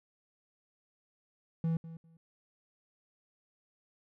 triangle tone with echo, 163.9 Hz, E3, 10 cents flat, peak -26 dBFS, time 1.64-1.77 s, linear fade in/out 2 ms, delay 200 ms, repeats 2, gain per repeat -15 dB, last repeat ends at 2.17 s, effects none

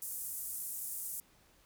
white band-pass noise, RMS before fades -41 dBFS, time 0.02-1.2 s, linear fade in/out 0 ms, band 8300 to 15000 Hz, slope 24 dB/octave, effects pink hiss -66 dBFS RMS until 1.65 s

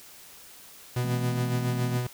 45% pulse tone with tremolo, 123.47 Hz, B2, in tune, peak -24 dBFS, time 0.96-2.07 s, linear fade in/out 5 ms, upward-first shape sine, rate 7.2 Hz, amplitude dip 45%
triangle chord, A minor, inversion second, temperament equal with one note detuned, 164.81 / 220 / 256.7 Hz, E3 / A3 / C4, 0 / 0 / -33 cents, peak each -34 / -34 / -34 dBFS, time 1.03-1.98 s, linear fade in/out 10 ms
effects white hiss -49 dBFS RMS until 2.13 s

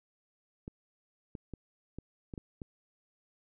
clicks, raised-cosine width 3 ms, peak -28 dBFS, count 7, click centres 0.679 / 1.352 / 1.537 / 1.986 / 2.338 / 2.378 / 2.618 s, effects none

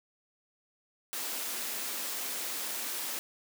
white high-pass noise, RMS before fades -36 dBFS, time 1.13-3.19 s, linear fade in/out 0 ms, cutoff 200 Hz, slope 96 dB/octave, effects none

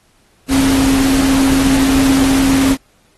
sine tone in noise, 269.2 Hz, C4, 49 cents sharp, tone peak -10 dBFS, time 0.48-2.77 s, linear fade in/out 50 ms, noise pink, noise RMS -19 dBFS, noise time 0.48-2.77 s, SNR +6 dB, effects pink hiss -55 dBFS RMS until 3.17 s + AAC 32 kbps

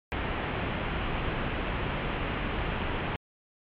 pink low-pass noise, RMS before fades -31 dBFS, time 0.12-3.16 s, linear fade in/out 0 ms, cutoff 3100 Hz, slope 48 dB/octave, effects MP3 96 kbps

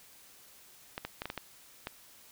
clicks, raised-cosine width 0.3 ms, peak -20 dBFS, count 7, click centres 0.979 / 1.05 / 1.219 / 1.256 / 1.301 / 1.377 / 1.871 s, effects white hiss -57 dBFS RMS until 2.31 s

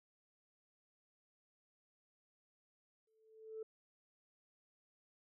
sine tone with exponential growth, 440 Hz, A4, in tune, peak -40 dBFS, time 3.07-3.63 s, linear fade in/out 5 ms, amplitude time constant 120 ms, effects tanh soft clip ceiling -38 dBFS

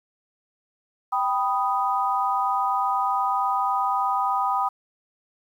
sine chord, G augmented, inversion none, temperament equal, 784 / 987.8 / 1244.5 Hz, G5 / B5 / D#6, 0 / 0 / 0 cents, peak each -25 dBFS, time 1.12-4.69 s, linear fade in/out 10 ms, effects 9-bit

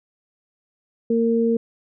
sine tone pair together, 230 / 460 Hz, A#3 / A#4, -23 / -23 cents, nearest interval octave, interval 1200 cents, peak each -19 dBFS, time 1.1-1.57 s, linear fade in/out 5 ms, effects none

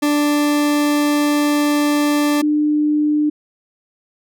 40% pulse / sine tone pair in turn, 293.7 / 299.7 Hz, D4 / D4, 0 / +35 cents, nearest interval unison, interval 35 cents, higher second, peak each -13 dBFS, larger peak neither, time 0.02-2.42 / 2.42-3.3 s, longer first, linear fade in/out 10 ms, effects none

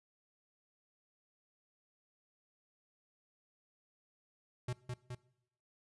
square tone with echo, 123.9 Hz, B2, 6 cents sharp, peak -36 dBFS, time 4.68-4.73 s, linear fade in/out 5 ms, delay 210 ms, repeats 2, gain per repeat -3 dB, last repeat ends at 5.15 s, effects noise-tail reverb RT60 0.8 s tail -21 dB re dry + resampled to 24000 Hz

